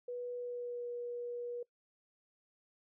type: tone with pitch glide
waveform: sine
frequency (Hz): 489.1 to 481.8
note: B4 to B4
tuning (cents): -17 to -43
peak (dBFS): -38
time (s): 0.08-1.63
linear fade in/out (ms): 5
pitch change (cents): -26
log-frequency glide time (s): 0.36-0.88
effects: noise-tail reverb RT60 0.1 s tail -22 dB re dry